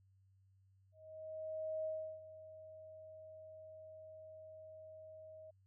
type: tone with ADSR envelope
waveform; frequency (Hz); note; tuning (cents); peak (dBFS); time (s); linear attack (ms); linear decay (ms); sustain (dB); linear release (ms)
sine; 630; D#5; +21; -37; 0.92-5.51; 930; 350; -15; 10
effects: added 96 Hz sine -67 dBFS peak until 5.66 s